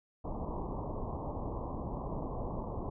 pink low-pass noise, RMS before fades -38 dBFS, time 0.24-2.9 s, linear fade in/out 10 ms, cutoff 1100 Hz, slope 96 dB/octave, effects none

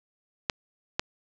clicks, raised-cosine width 0.2 ms, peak -7 dBFS, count 2, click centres 0.498 / 0.995 s, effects low-pass 7000 Hz 12 dB/octave

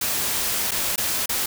white noise with dropouts, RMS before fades -24 dBFS, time 0.01-1.46 s, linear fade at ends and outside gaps 5 ms, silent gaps 0.71-0.716 / 0.96-0.978 / 1.259-1.292 s, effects none

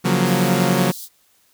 sawtooth chord, Gb major seventh, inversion second, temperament equal, 138.59 / 174.61 / 185 / 233.1 Hz, Db3 / F3 / Gb3 / Bb3, 0 / 0 / 0 / 0 cents, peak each -18 / -17 / -15 / -19 dBFS, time 0.04-0.92 s, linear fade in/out 20 ms
white high-pass noise, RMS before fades -34 dBFS, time 0.23-1.09 s, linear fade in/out 50 ms, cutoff 3600 Hz, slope 48 dB/octave
effects white hiss -59 dBFS RMS until 1.53 s

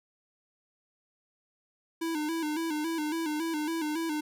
square tone with vibrato, 315.7 Hz, D#4, 25 cents sharp, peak -30 dBFS, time 2.01-4.21 s, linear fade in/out 10 ms, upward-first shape square, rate 3.6 Hz, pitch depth 75 cents each way, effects none

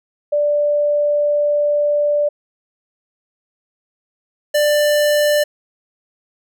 sine / square tone pair in turn, 587.3 / 592.1 Hz, D5 / D5, 0 / +14 cents, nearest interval unison, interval 14 cents, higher second, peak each -13 dBFS, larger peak neither, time 0.32-2.29 / 4.54-5.44 s, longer first, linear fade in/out 10 ms, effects none

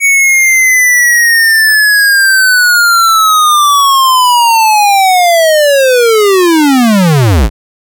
square linear sweep, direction down, 2241 to 43.65 Hz, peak -5 dBFS, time 0-7.5 s, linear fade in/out 50 ms, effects none

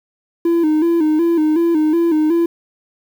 triangle tone with vibrato, 322.7 Hz, E4, 37 cents flat, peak -9 dBFS, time 0.45-2.46 s, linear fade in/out 5 ms, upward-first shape square, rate 2.7 Hz, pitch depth 80 cents each way, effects tanh soft clip ceiling -5 dBFS + 7-bit

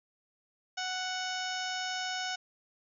harmonic tone with a mistuned harmonic, 741 Hz, F#5, 2 cents sharp, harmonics 1 / 2 / 3 / 4 / 5 / 6 / 7 / 8 / 9, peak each -38 / -38 / -44 / -41 / -44 / -49 / -41 / -49 / -46 dBFS, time 0.77-2.36 s, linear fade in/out 10 ms, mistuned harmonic 7, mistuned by +40 cents, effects none

